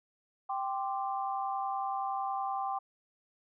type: chord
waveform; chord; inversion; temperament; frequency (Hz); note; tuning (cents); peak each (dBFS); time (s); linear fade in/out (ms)
sine; G suspended fourth; none; just; 784 / 1045.3 / 1176; G5 / C6 / D6; 0 / -2 / +2; -33 / -38 / -39; 0.49-2.79; 10
effects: none